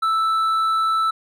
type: tone with hard clipping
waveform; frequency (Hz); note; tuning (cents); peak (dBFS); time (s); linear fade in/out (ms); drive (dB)
sine; 1318.5; E6; 0; -18; 0.02-1.11; 10; 4
effects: none